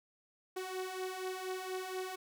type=beating tone pair; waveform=sawtooth; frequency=370 / 374.2 Hz; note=F#4 / F#4; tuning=0 / +20 cents; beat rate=4.2 Hz; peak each=-39 / -36 dBFS; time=0.56-2.16 s; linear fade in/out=10 ms; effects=none